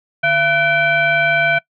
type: tone with frequency modulation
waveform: sine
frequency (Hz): 1505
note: F#6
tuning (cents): +29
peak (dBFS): -12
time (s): 0.23-1.59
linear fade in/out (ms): 10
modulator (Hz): 827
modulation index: 1.2
effects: noise-tail reverb RT60 0.1 s tail -23 dB re dry